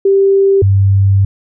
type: tone pair in turn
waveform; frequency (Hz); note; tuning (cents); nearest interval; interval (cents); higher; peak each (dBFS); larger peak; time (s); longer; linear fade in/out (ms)
sine; 392 / 98; G4 / G2; 0 / 0; 2 octaves; 2400; first; -6; neither; 0.05-0.62 / 0.62-1.25; second; 5
effects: none